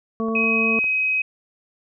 harmonic tone, 224.3 Hz, A3, 34 cents sharp, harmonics 1 / 2 / 3 / 5, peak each -23 / -26 / -33 / -30 dBFS, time 0.2-0.79 s, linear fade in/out 0 ms
clicks, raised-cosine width 1 ms, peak -25 dBFS, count 3, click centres 0.285 / 0.441 / 0.842 s
sine tone, 2532 Hz, D#7, 30 cents sharp, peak -18 dBFS, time 0.35-1.22 s, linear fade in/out 5 ms
effects none

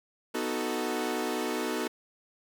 sawtooth chord, B dominant seventh, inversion none, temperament equal, 246.9 / 311.1 / 370 / 440 Hz, B3 / D#4 / F#4 / A4, 0 / 0 / 0 / 0 cents, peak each -31 dBFS, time 0.34-1.88 s, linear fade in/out 10 ms, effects none

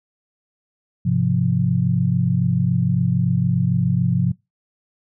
sine chord, F minor, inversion first, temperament equal, 103.83 / 130.81 / 174.61 Hz, Ab2 / C3 / F3, 0 / 0 / 0 cents, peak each -23 / -19 / -19 dBFS, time 1.05-4.32 s, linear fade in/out 10 ms, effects noise-tail reverb RT60 0.2 s tail -22 dB re dry

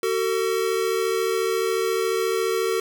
square tone pair together, 377.3 / 451.5 Hz, F#4 / A4, +34 / +45 cents, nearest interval minor third, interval 311 cents, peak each -25 / -24 dBFS, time 0.03-2.8 s, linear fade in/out 2 ms, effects none

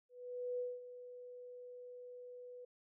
sine tone with ADSR envelope, 493.9 Hz, B4, in tune, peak -36 dBFS, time 0.09-2.65 s, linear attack 500 ms, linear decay 210 ms, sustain -13 dB, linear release 6 ms, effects none

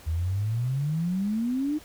sine exponential sweep, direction up, 77.2 to 311.1 Hz, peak -24 dBFS, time 0.06-1.79 s, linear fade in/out 20 ms, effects pink hiss -50 dBFS RMS until 1.84 s

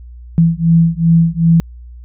sine beating tone pair, 164.81 / 167.41 Hz, E3 / E3, 0 / +27 cents, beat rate 2.6 Hz, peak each -11 dBFS, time 0.38-1.6 s, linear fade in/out 0 ms, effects added 60 Hz sine -31 dBFS peak until 2.04 s

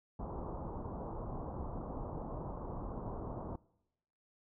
pink low-pass noise, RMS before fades -42 dBFS, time 0.19-3.56 s, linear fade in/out 5 ms, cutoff 1100 Hz, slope 48 dB/octave, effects noise-tail reverb RT60 0.9 s tail -23 dB re dry

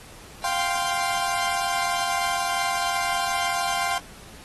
sawtooth chord, F suspended second, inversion none, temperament equal, 698.5 / 784 / 1046.5 Hz, F5 / G5 / C6, 0 / 0 / 0 cents, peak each -24 dBFS, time 0.44-3.98 s, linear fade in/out 2 ms, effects pink hiss -46 dBFS RMS until 4.44 s + AAC 32 kbps

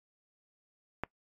click, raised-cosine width 0.5 ms, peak -17 dBFS, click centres 1.036 s, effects noise-tail reverb RT60 0.1 s tail -23 dB re dry + MP3 48 kbps

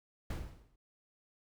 brown noise with exponential decay, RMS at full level -33 dBFS, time 0.3-0.76 s, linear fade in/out 5 ms, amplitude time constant 100 ms, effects none

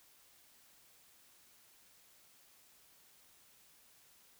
silence, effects white hiss -65 dBFS RMS until 4.39 s

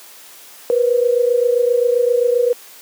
sine tone pair together, 479.1 / 506.7 Hz, A#4 / B4, +47 / +44 cents, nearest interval minor second, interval 97 cents, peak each -13 / -17 dBFS, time 0.7-2.53 s, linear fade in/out 0 ms, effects white hiss -41 dBFS RMS until 2.81 s + high-pass 300 Hz 12 dB/octave

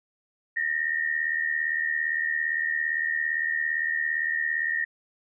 sine tone pair together, 1811 / 1888.6 Hz, A6 / A#6, +49 / +22 cents, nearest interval minor second, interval 73 cents, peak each -27 dBFS, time 0.56-4.85 s, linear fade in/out 10 ms, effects none

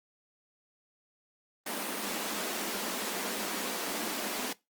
pink high-pass noise, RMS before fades -35 dBFS, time 1.66-4.53 s, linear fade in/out 5 ms, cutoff 190 Hz, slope 96 dB/octave, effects noise-tail reverb RT60 0.2 s tail -20 dB re dry + Opus 32 kbps

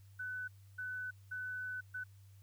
sine tone bursts at uneven times, 1501 Hz, F#6, 24 cents sharp, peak -39 dBFS, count 4, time 0.19-0.48 / 0.78-1.11 / 1.31-1.81 / 1.94-2.04 s, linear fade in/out 10 ms, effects added 98 Hz sine -56 dBFS peak until 2.42 s + white hiss -72 dBFS RMS until 2.42 s

